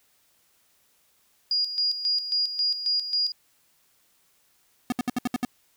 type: tone with tremolo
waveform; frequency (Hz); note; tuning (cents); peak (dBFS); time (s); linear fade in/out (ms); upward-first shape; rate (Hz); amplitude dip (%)
sine; 4860; D#8; -42; -21; 1.51-3.32; 2; square; 3.7; 65
type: tone bursts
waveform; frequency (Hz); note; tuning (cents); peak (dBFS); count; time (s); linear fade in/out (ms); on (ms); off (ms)
square; 246.9; B3; 0; -23; 7; 4.9-5.45; 2; 22; 66
effects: white hiss -65 dBFS RMS until 5.76 s